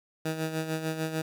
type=tone with tremolo; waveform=15% pulse; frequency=159.1 Hz; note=D#3; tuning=39 cents sharp; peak=-21 dBFS; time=0.25-1.22 s; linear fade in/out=5 ms; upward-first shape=sine; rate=6.7 Hz; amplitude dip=60%; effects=none